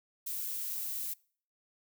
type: noise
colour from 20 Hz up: violet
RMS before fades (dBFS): -37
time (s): 0.26-1.14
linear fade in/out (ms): 10
effects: noise-tail reverb RT60 0.5 s tail -25 dB re dry